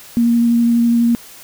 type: tone with vibrato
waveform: sine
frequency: 234.8 Hz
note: A#3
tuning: 13 cents sharp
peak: -10 dBFS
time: 0.17-1.15 s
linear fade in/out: 0 ms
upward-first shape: triangle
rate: 12 Hz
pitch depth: 13 cents each way
effects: white hiss -39 dBFS RMS until 1.43 s